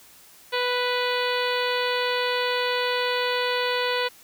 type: harmonic tone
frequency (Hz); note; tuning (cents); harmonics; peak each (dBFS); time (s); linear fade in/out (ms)
493.9; B4; 0; 1 / 2 / 3 / 4 / 5 / 6 / 7 / 8 / 9; -26 / -29 / -31 / -32 / -33 / -34 / -34 / -35 / -36; 0.52-4.09; 20
effects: white hiss -51 dBFS RMS until 4.23 s